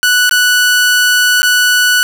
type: tone with dropouts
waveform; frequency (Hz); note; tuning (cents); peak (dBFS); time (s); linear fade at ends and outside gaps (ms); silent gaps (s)
sawtooth; 1480; F#6; 0; -4; 0.03-2.03; 0; 0.294-0.311 / 1.42-1.43
effects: none